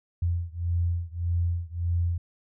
sine beating tone pair, 85.4 / 87.1 Hz, F2 / F2, -38 / -4 cents, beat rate 1.7 Hz, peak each -27 / -28 dBFS, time 0.22-2.18 s, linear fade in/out 5 ms, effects none

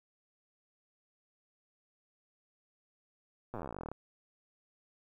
slowing click train, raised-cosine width 1 ms, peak -27 dBFS, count 24, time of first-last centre 3.54-3.916 s, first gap 8 ms, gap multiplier 1.06, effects 11-bit

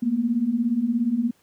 sine beating tone pair, 223.1 / 240.1 Hz, A3 / B3, +24 / -49 cents, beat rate 17 Hz, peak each -25 / -21 dBFS, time 0.02-1.31 s, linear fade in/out 10 ms, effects pink hiss -62 dBFS RMS until 1.42 s + high-pass 100 Hz 12 dB/octave

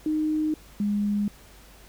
sine tone pair in turn, 308.6 / 205.5 Hz, D#4 / G#3, -14 / -18 cents, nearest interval perfect fifth, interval 704 cents, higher first, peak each -22 dBFS, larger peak neither, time 0.06-0.54 / 0.8-1.28 s, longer neither, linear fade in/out 2 ms, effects added 50 Hz sine -51 dBFS peak until 1.88 s + pink hiss -52 dBFS RMS until 1.88 s

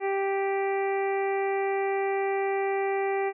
harmonic tone, 392 Hz, G4, in tune, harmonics 1 / 2 / 3 / 4 / 5 / 6 / 7, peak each -26 / -30 / -41 / -44 / -37 / -39 / -51 dBFS, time 0-3.33 s, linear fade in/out 50 ms, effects none

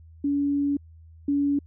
sine tone pair in turn, 284.3 / 284.3 Hz, C#4 / C#4, +44 / +44 cents, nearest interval unison, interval 0 cents, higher neither, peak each -21 / -20 dBFS, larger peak second, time 0.24-0.77 / 1.28-1.59 s, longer first, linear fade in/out 5 ms, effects added 81 Hz sine -46 dBFS peak until 1.66 s

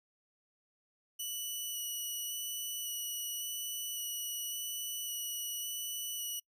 10% pulse tone with vibrato, 2949 Hz, F#7, 6 cents flat, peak -29 dBFS, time 1.19-6.4 s, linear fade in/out 10 ms, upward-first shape square, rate 0.9 Hz, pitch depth 9 cents each way, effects noise-tail reverb RT60 0.1 s tail -26 dB re dry

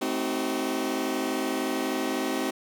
sawtooth chord, A diminished seventh, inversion none, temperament just, 220 / 264 / 316.8 / 380.2 Hz, A3 / C4 / Eb4 / Gb4, 0 / +16 / +31 / +47 cents, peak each -32 / -26 / -28 / -28 dBFS, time 0.01-2.51 s, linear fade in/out 10 ms, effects none

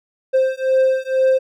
triangle beating tone pair, 523.3 / 525.4 Hz, C5 / C5, 0 / +7 cents, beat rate 2.1 Hz, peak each -15 dBFS, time 0.33-1.39 s, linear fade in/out 20 ms, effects none

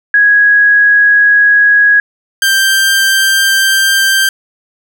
sine / sawtooth tone pair in turn, 1661.2 / 1575.5 Hz, G#6 / G6, 0 / +8 cents, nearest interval minor second, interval 92 cents, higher first, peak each -4 dBFS, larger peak neither, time 0.14-2 / 2.42-4.29 s, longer second, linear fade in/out 2 ms, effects none

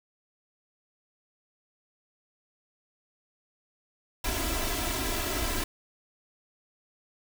pink noise with comb filter, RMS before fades -30 dBFS, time 4.24-5.64 s, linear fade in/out 5 ms, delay 3 ms, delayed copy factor +1, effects none

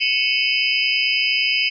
sine tone cluster, 2212 / 2540 / 2669 / 3029 / 4965 Hz, C#7 / D#7 / E7 / F#7 / D#8, -4 / +35 / +21 / +40 / -5 cents, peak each -23 dBFS, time 0-1.7 s, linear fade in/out 20 ms, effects none

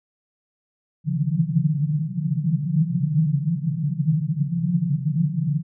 white band-pass noise, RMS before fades -22 dBFS, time 1.04-5.63 s, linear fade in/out 50 ms, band 140 to 170 Hz, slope 96 dB/octave, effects none

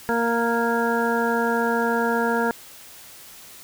harmonic tone with a mistuned harmonic, 232.8 Hz, A#3, 2 cents flat, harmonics 1 / 2 / 3 / 4 / 6 / 7, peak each -25 / -24 / -29 / -26 / -28 / -29 dBFS, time 0.09-2.51 s, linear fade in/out 0 ms, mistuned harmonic 7, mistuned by +19 cents, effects white hiss -44 dBFS RMS until 3.63 s

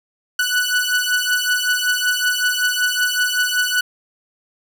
sawtooth beating tone pair, 1480 / 1485.3 Hz, F#6 / F#6, 0 / +6 cents, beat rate 5.3 Hz, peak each -16 dBFS, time 0.39-3.81 s, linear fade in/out 5 ms, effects none

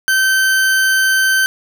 40% pulse tone, 1545 Hz, G6, 26 cents flat, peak -10 dBFS, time 0.08-1.46 s, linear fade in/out 0 ms, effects none

